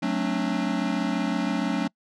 square chord, D dominant seventh, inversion first, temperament equal with one note detuned, 185 / 220 / 267.6 / 293.7 Hz, F#3 / A3 / C4 / D4, 0 / 0 / +39 / 0 cents, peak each -30 dBFS, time 0.02-1.88 s, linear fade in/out 10 ms, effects noise-tail reverb RT60 0.1 s tail -26 dB re dry + low-pass 5000 Hz 12 dB/octave

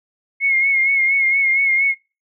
sine tone with vibrato, 2165 Hz, C#7, 41 cents flat, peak -13 dBFS, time 0.4-1.95 s, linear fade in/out 50 ms, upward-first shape sine, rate 4.3 Hz, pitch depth 43 cents each way, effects noise-tail reverb RT60 0.3 s tail -26 dB re dry

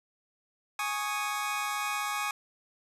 25% pulse chord, Ab suspended fourth, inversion none, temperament equal, 830.6 / 1108.7 / 1244.5 Hz, Ab5 / Db6 / Eb6, 0 / 0 / 0 cents, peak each -31 dBFS, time 0.79-2.31 s, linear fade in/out 2 ms, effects resampled to 32000 Hz

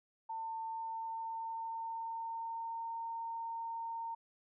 sine tone with pitch glide, 899 to 916.3 Hz, A5 to A#5, +37 to -30 cents, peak -38 dBFS, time 0.29-4.15 s, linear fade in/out 10 ms, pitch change +33 cents, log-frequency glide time 0.51-2.94 s, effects none

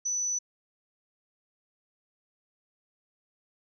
sine tone, 5970 Hz, F#8, 15 cents sharp, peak -27 dBFS, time 0.05-0.39 s, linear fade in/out 10 ms, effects none

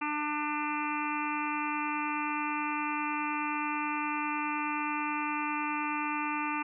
harmonic tone with a mistuned harmonic, 298.4 Hz, D4, 28 cents sharp, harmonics 1 / 3 / 4 / 5 / 6 / 7 / 8 / 9, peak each -36 / -35 / -36 / -42 / -47 / -43 / -39 / -40 dBFS, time 0.01-6.63 s, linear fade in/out 10 ms, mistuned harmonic 7, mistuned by -30 cents, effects none

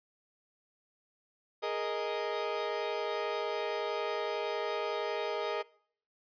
30% pulse chord, Ab suspended second, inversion none, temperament equal, 415.3 / 466.2 / 622.3 Hz, Ab4 / Bb4 / Eb5, 0 / 0 / 0 cents, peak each -34 dBFS, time 1.62-5.63 s, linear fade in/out 20 ms, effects noise-tail reverb RT60 0.6 s tail -23 dB re dry + resampled to 11025 Hz

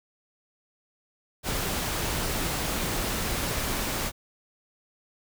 pink noise, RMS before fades -29 dBFS, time 1.43-4.12 s, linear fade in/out 50 ms, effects none

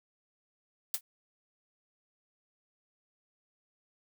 blue noise with exponential decay, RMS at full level -26 dBFS, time 0.94-1.01 s, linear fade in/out 2 ms, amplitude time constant 15 ms, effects none

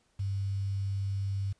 sine tone with quantisation, 98.2 Hz, G2, 4 cents sharp, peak -29 dBFS, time 0.19-1.53 s, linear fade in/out 10 ms, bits 9, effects pink hiss -71 dBFS RMS until 1.59 s + resampled to 22050 Hz

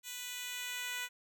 10% pulse tone with high-pass filter sweep, 493.9 Hz, B4, in tune, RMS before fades -41 dBFS, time 0.03-1.09 s, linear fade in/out 50 ms, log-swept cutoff 4100 to 1600 Hz, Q 0.81, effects none

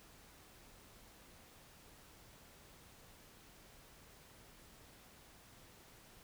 silence, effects pink hiss -61 dBFS RMS until 6.23 s

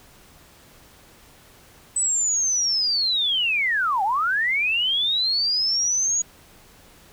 sine linear two-way sweep, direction down then up, 8060 to 751 to 6770 Hz, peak -19 dBFS, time 1.96-6.22 s, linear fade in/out 5 ms, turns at 4.03 s, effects pink hiss -51 dBFS RMS until 7.12 s

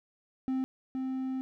triangle tone pair in turn, 261.6 / 261.6 Hz, C4 / C4, 0 / 0 cents, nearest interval unison, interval 0 cents, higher neither, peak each -26 / -29 dBFS, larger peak first, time 0.48-0.64 / 0.95-1.41 s, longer second, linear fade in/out 0 ms, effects none

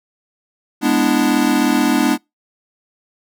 square chord, E dominant seventh, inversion first, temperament equal, 207.7 / 246.9 / 293.7 / 329.6 Hz, G#3 / B3 / D4 / E4, 0 / 0 / 0 / 0 cents, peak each -22 / -18 / -17 / -22 dBFS, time 0.81-2.18 s, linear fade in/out 50 ms, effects noise-tail reverb RT60 0.2 s tail -26 dB re dry

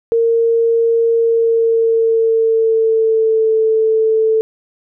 sine tone with pitch glide, 460 to 441.5 Hz, A#4 to A4, -23 to +6 cents, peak -10 dBFS, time 0.12-4.41 s, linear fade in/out 0 ms, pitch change -71 cents, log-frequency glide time 1.16-3.54 s, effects none

